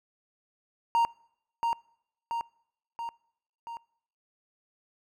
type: tone with echo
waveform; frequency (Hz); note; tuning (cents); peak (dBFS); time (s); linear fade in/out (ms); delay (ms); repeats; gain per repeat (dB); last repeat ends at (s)
triangle; 930; A#5; -4; -19; 0.95-1.05; 0; 680; 4; -4; 3.77
effects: noise-tail reverb RT60 0.8 s tail -25 dB re dry